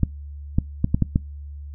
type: clicks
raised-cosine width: 5 ms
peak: -5 dBFS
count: 6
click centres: 0.033 / 0.585 / 0.844 / 0.945 / 1.023 / 1.159 s
effects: noise-tail reverb RT60 0.2 s tail -23 dB re dry + added 72 Hz sine -33 dBFS peak until 1.74 s